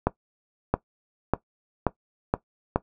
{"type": "accelerating click train", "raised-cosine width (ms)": 1, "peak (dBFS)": -6, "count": 6, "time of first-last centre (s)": [0.07, 2.76], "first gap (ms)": 670, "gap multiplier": 0.89, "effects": ["noise-tail reverb RT60 0.1 s tail -17 dB re dry"]}